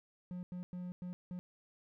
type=tone bursts at uneven times; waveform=triangle; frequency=179.3 Hz; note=F3; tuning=46 cents sharp; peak=-38 dBFS; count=5; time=0.31-0.43 / 0.52-0.63 / 0.73-0.92 / 1.02-1.13 / 1.31-1.39 s; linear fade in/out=0 ms; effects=none